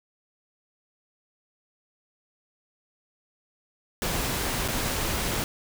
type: noise with dropouts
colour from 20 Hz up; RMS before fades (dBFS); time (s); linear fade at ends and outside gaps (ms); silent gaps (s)
pink; -28; 4.02-5.44; 1; 4.679-4.684
effects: none